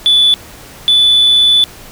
sine tone pair in turn, 3466 / 3478 Hz, A7 / A7, -27 / -21 cents, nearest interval unison, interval 6 cents, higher second, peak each -4 dBFS, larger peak neither, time 0.06-0.34 / 0.88-1.64 s, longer second, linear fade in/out 0 ms, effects tanh soft clip ceiling -3 dBFS + pink hiss -35 dBFS RMS until 1.91 s

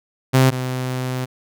sawtooth tone pair in turn, 130.81 / 128.04 Hz, C3 / C3, 0 / -37 cents, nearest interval unison, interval 37 cents, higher first, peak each -7 / -18 dBFS, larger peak first, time 0.33-0.51 / 0.51-1.26 s, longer second, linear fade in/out 20 ms, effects none

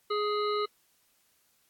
harmonic tone with a mistuned harmonic, 417.1 Hz, G#4, 7 cents sharp, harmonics 1 / 3 / 5 / 7 / 9 / 10, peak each -29 / -31 / -43 / -46 / -41 / -42 dBFS, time 0.1-0.66 s, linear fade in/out 10 ms, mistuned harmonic 9, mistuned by +66 cents, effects white hiss -69 dBFS RMS until 1.69 s + AAC 64 kbps

